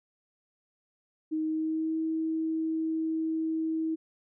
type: tone with pitch glide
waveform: sine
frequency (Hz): 313.5 to 320.5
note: D#4 to E4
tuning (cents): +13 to -49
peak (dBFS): -27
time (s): 1.31-3.96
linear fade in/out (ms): 20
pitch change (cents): +38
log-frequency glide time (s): 1.42-1.98
effects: none